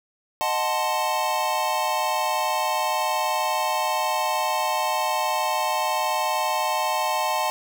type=chord; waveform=square; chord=D# diminished seventh; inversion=none; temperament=equal with one note detuned; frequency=619.7 / 740 / 880 / 1046.5 Hz; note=D#5 / F#5 / A5 / C6; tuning=-7 / 0 / 0 / 0 cents; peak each=-30 / -29 / -26 / -29 dBFS; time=0.41-7.5 s; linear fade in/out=0 ms; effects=none